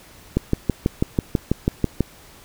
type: click train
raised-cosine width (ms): 3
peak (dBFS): -4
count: 11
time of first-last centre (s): 0.37-2.007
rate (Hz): 6.11
effects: pink hiss -47 dBFS RMS until 2.44 s

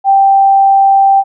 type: tone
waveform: sine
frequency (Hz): 784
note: G5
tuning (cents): 0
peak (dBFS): -4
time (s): 0.04-1.24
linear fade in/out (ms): 50
effects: none

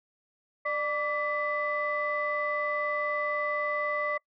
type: tone cluster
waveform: sine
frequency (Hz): 596 / 1156 / 1999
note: D5 / D6 / B6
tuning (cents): +25 / -28 / +20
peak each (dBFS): -31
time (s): 0.65-4.18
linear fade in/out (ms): 10
effects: noise-tail reverb RT60 0.1 s tail -25 dB re dry + tanh soft clip ceiling -18 dBFS

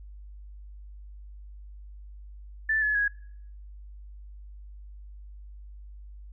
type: tone with pitch steps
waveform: sine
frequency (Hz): 1760 / 1708.9 / 1659.3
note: A6 / G#6 / G#6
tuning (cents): 0 / +49 / -2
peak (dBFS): -22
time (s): 2.69-3.08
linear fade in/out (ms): 5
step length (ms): 130
effects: noise-tail reverb RT60 0.7 s tail -25 dB re dry + added 50 Hz sine -42 dBFS peak until 6.32 s

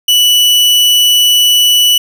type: tone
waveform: 40% pulse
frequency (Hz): 2960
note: F#7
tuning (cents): 0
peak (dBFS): -5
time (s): 0.08-1.98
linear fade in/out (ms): 5
effects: none

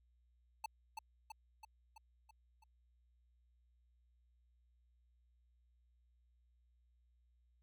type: tone with echo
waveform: square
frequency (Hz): 878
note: A5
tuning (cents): -4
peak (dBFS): -39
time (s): 0.64-0.66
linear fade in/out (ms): 5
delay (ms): 330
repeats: 6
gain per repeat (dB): -4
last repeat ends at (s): 2.64
effects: added 60 Hz sine -70 dBFS peak until 7.62 s

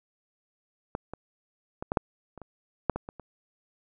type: clicks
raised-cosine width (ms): 1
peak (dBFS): -16 / -23 / -20 / -13 / -7 / -29 / -28 / -8 / -17 / -24 / -28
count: 11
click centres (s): 0.951 / 1.136 / 1.825 / 1.919 / 1.972 / 2.377 / 2.417 / 2.897 / 2.96 / 3.089 / 3.197
effects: none

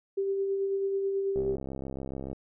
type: tone with tremolo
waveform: sine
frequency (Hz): 392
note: G4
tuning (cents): 0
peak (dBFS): -25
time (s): 0.17-1.56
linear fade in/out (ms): 10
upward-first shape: sine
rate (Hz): 9.2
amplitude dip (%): 30
type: click train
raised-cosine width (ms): 2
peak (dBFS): -24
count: 66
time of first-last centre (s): 1.36-2.33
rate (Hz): 67
effects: none

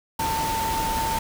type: tone in noise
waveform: sine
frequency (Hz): 896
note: A5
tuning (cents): +31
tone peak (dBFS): -24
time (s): 0.19-1.19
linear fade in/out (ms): 5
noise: pink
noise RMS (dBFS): -29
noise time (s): 0.19-1.19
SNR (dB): +2
effects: none

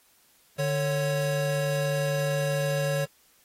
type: tone pair together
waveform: square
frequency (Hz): 148.42 / 554.4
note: D3 / C#5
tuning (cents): +19 / 0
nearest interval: octave + major seventh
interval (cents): 2281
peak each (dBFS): -28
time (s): 0.58-3.06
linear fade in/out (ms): 20
effects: white hiss -62 dBFS RMS until 3.44 s + AAC 48 kbps

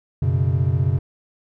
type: chord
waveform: triangle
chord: F# suspended fourth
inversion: none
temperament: equal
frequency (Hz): 92.5 / 123.47 / 138.59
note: F#2 / B2 / C#3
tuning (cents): 0 / 0 / 0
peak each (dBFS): -19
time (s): 0.22-0.99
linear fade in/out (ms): 5
effects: none

